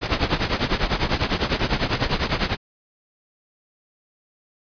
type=noise with tremolo; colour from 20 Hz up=pink; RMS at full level=-18 dBFS; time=0.01-2.57 s; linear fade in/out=50 ms; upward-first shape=triangle; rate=10 Hz; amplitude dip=90%; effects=resampled to 11025 Hz